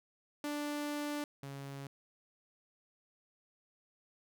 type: tone pair in turn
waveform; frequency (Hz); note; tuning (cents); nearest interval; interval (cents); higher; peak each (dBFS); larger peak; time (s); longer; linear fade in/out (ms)
sawtooth; 293.7 / 138.61; D4 / C#3; 0 / 0; octave + minor second; 1300; first; -32 / -39; first; 0.44-1.24 / 1.43-1.87; first; 2
effects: none